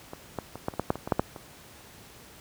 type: clicks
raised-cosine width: 1 ms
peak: -23 / -16 / -23 / -13 / -26 / -12 / -8 / -21 / -19 / -7 / -8 / -25 dBFS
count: 12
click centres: 0.134 / 0.387 / 0.556 / 0.684 / 0.738 / 0.796 / 0.904 / 0.956 / 1.075 / 1.122 / 1.195 / 1.362 s
effects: pink hiss -50 dBFS RMS until 2.4 s + high-pass 60 Hz 12 dB/octave